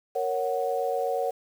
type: chord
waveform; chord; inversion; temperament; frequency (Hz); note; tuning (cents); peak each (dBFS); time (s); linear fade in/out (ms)
sine; F# major; first; equal; 466.2 / 554.4 / 740; A#4 / C#5 / F#5; 0 / 0 / 0; -29; 0.15-1.31; 10
effects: 8-bit